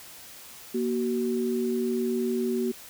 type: tone pair together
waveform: sine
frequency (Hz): 236.8 / 376.2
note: A#3 / F#4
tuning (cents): +27 / +29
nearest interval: minor sixth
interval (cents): 802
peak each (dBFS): -27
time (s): 0.74-2.72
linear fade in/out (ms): 10
effects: white hiss -46 dBFS RMS until 2.89 s